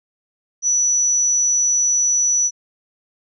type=tone; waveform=sine; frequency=5920 Hz; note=F#8; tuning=in tune; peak=-14 dBFS; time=0.62-2.51 s; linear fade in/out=50 ms; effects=none